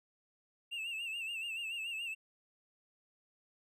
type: tone with vibrato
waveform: triangle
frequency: 2710 Hz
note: E7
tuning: 47 cents sharp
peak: -36 dBFS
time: 0.71-2.15 s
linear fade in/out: 20 ms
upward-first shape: sine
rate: 7 Hz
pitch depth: 81 cents each way
effects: none